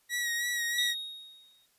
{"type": "tone with vibrato", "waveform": "sawtooth", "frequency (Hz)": 1909, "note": "A#6", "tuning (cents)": 41, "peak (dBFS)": -26, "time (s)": [0.09, 0.95], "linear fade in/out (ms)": 50, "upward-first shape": "sine", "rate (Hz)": 3.1, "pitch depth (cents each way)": 33}
{"type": "tone with exponential decay", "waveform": "triangle", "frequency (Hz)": 3749, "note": "A#7", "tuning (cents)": 9, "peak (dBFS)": -24, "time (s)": [0.78, 1.66], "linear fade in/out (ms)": 5, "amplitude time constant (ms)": 190}
{"effects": ["white hiss -69 dBFS RMS until 1.78 s", "resampled to 32000 Hz"]}